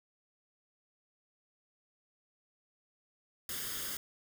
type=noise with comb filter; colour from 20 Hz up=white; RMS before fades=-39 dBFS; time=3.49-3.97 s; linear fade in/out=2 ms; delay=0.6 ms; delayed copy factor=+0.65; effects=none